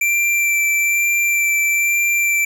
square tone with vibrato, 2349 Hz, D7, in tune, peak -15 dBFS, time 0.01-2.45 s, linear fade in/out 5 ms, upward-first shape sine, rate 1.1 Hz, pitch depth 11 cents each way, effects none

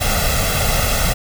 pink noise with comb filter, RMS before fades -17 dBFS, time 0-1.14 s, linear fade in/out 20 ms, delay 1.5 ms, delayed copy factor +0.8, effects none

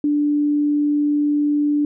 sine tone, 293.6 Hz, D4, in tune, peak -15 dBFS, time 0.04-1.85 s, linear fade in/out 2 ms, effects none

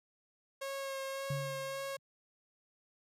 sawtooth tone with vibrato, 543 Hz, C#5, 36 cents flat, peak -34 dBFS, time 0.61-1.97 s, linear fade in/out 10 ms, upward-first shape sine, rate 1.8 Hz, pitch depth 16 cents each way
sine tone with exponential decay, 141.6 Hz, C#3, 37 cents sharp, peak -32 dBFS, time 1.3-1.99 s, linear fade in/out 5 ms, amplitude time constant 150 ms
effects resampled to 32000 Hz

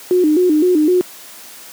sine tone with vibrato, 332.4 Hz, E4, 15 cents sharp, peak -9 dBFS, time 0.11-1.01 s, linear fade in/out 0 ms, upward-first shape square, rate 3.9 Hz, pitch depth 150 cents each way, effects white hiss -37 dBFS RMS until 1.72 s + high-pass 200 Hz 12 dB/octave

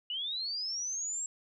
sine linear sweep, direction up, 2875 to 7630 Hz, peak -33 dBFS, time 0.1-1.26 s, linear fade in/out 2 ms, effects none

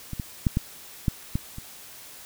clicks, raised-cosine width 5 ms, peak -20 / -17 / -8 / -10 / -9 / -12 / -24 dBFS, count 7, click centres 0.133 / 0.198 / 0.468 / 0.571 / 1.082 / 1.355 / 1.584 s, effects white hiss -45 dBFS RMS until 2.25 s

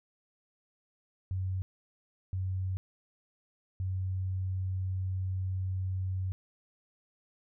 sine tone bursts at uneven times, 93.7 Hz, F#2, 22 cents sharp, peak -30 dBFS, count 3, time 1.31-1.62 / 2.33-2.77 / 3.8-6.32 s, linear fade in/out 0 ms, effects none

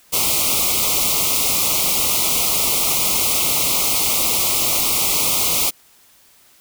white band-stop noise, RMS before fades -18 dBFS, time 0.12-5.71 s, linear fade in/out 20 ms, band 1300 to 2100 Hz, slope 96 dB/octave, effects white hiss -52 dBFS RMS until 6.6 s

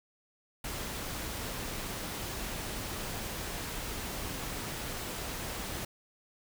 pink noise, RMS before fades -38 dBFS, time 0.64-5.85 s, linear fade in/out 5 ms, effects none

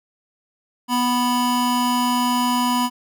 square tone pair together, 246 / 987.8 Hz, B3 / B5, -7 / 0 cents, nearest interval 2 octaves, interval 2407 cents, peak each -21 dBFS, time 0.88-2.9 s, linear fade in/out 50 ms, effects none

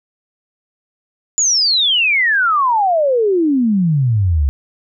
sine exponential sweep, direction down, 7090 to 66 Hz, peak -11 dBFS, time 1.38-4.49 s, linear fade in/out 0 ms, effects none

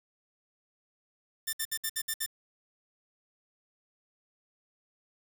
5% pulse tone bursts, 1787 Hz, A6, 26 cents sharp, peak -19 dBFS, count 7, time 1.47-2.263 s, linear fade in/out 10 ms, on 61 ms, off 61 ms, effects 8-bit

